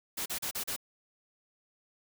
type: noise bursts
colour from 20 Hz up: white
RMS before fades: -35 dBFS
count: 5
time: 0.17-0.764 s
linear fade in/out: 10 ms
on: 90 ms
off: 36 ms
effects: none